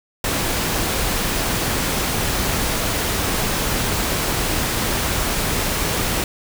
pink noise, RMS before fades -21 dBFS, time 0.24-6.24 s, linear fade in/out 2 ms, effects none

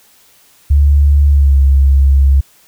sine tone with pitch glide, 71.7 to 68.38 Hz, D2 to C#2, -41 to -23 cents, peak -5 dBFS, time 0.7-2.41 s, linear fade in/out 10 ms, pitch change -82 cents, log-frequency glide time 1.29-1.57 s, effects white hiss -48 dBFS RMS until 2.67 s

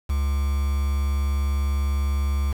triangle tone with quantisation, 70 Hz, C#2, 18 cents sharp, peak -18 dBFS, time 0.09-2.53 s, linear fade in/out 10 ms, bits 6, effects none

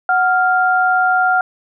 sine tone pair together, 740 / 1396.9 Hz, F#5 / F6, 0 / 0 cents, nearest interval major seventh, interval 1100 cents, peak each -14 dBFS, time 0.09-1.41 s, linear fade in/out 2 ms, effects none

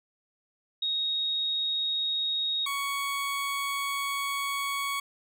sine / 20% pulse tone pair in turn, 3755 / 1116.4 Hz, A#7 / C#6, +12 / +12 cents, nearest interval octave + major sixth, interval 2100 cents, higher first, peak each -26 / -24 dBFS, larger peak second, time 0.82-2.66 / 2.66-5 s, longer second, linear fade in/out 5 ms, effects none

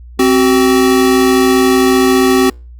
square tone pair together, 262.6 / 377.8 Hz, C4 / F#4, +6 / +36 cents, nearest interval tritone, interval 630 cents, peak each -11 dBFS, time 0.19-2.5 s, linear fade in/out 5 ms, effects added 60 Hz sine -31 dBFS peak until 2.79 s + Opus 48 kbps

